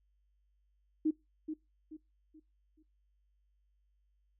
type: tone with echo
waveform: sine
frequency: 311.1 Hz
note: D#4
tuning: in tune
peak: -26 dBFS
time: 1.05-1.11 s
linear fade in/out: 10 ms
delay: 430 ms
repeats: 4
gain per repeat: -9 dB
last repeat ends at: 2.83 s
effects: noise-tail reverb RT60 0.2 s tail -21 dB re dry + added 50 Hz sine -70 dBFS peak until 4.39 s